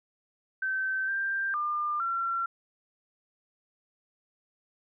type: tone with pitch steps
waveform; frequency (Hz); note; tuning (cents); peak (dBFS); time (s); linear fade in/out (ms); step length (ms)
sine; 1543 / 1582 / 1201 / 1362; G6 / G6 / D6 / F6; -28 / +15 / +38 / -44; -27; 0.62-2.46; 5; 460
effects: none